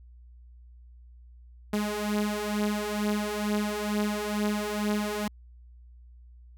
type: beating tone pair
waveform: sawtooth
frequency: 207.7 / 209.9 Hz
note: G#3 / G#3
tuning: 0 / +19 cents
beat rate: 2.2 Hz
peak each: -27 / -25 dBFS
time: 1.73-5.28 s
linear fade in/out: 5 ms
effects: added 60 Hz sine -48 dBFS peak until 6.57 s